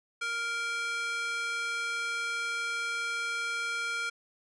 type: tone with high-pass filter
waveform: square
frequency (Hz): 466.2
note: A#4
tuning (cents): 0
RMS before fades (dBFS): -33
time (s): 0.21-4.1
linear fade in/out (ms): 10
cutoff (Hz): 1700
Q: 4.6
effects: resampled to 22050 Hz